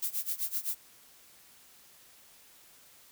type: noise with tremolo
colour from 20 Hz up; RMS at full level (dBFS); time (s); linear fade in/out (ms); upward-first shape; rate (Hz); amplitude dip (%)
violet; -31; 0.02-0.75; 5; sine; 7.8; 90
effects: white hiss -58 dBFS RMS until 3.11 s